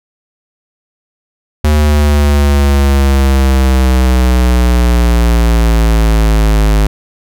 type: exponential sweep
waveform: square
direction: down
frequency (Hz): 75.9 to 51.91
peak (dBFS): -7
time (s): 1.64-6.87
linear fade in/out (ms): 5
effects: none